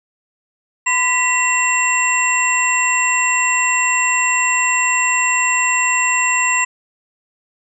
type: tone cluster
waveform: sine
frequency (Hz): 1012 / 1961 / 2721 / 7480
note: B5 / B6 / F7 / A#8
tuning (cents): +42 / -13 / -46 / +5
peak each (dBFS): -19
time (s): 0.86-6.65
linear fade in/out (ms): 10
effects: none